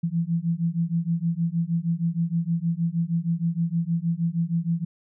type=beating tone pair; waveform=sine; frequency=164.81 / 171.21 Hz; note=E3 / F3; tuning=0 / -34 cents; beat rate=6.4 Hz; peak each=-25 dBFS; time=0.03-4.85 s; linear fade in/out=10 ms; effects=none